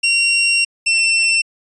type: tone pair in turn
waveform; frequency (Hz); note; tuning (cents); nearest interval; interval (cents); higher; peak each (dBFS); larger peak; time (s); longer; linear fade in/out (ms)
sawtooth; 2749 / 2696; F7 / E7; -28 / +38; unison; 34; first; -9; neither; 0.03-0.65 / 0.86-1.42; first; 10
effects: resampled to 22050 Hz